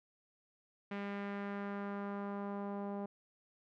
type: tone with low-pass filter sweep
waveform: sawtooth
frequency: 201.1 Hz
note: G3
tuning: 44 cents sharp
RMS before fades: -41 dBFS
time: 0.91-3.06 s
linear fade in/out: 5 ms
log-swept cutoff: 2300 to 810 Hz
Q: 1.6
effects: none